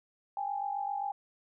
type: tone pair together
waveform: sine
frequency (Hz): 800 / 847.6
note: G5 / G#5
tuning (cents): +35 / +35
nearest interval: minor second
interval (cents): 100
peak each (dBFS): -33 / -37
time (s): 0.37-1.12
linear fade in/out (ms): 2
effects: none